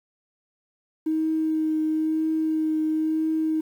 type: tone with vibrato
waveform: triangle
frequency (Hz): 314.6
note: D#4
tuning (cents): +19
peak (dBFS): -17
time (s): 1.06-3.61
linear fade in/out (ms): 10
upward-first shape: triangle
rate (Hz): 1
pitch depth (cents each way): 16
effects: tanh soft clip ceiling -19 dBFS + 9-bit